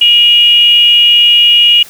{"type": "tone with frequency modulation", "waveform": "sine", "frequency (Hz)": 2871, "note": "F7", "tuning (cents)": 47, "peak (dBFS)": -3, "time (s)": [0.01, 1.83], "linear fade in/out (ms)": 5, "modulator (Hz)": 472, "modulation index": 0.33, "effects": ["white hiss -35 dBFS RMS until 1.89 s"]}